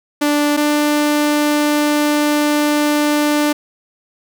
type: tone pair in turn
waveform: sawtooth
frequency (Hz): 293.6 / 296.3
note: D4 / D4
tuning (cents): 0 / +15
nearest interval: unison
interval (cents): 15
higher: second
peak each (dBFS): -9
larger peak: neither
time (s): 0.21-0.57 / 0.57-3.53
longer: second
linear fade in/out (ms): 10
effects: none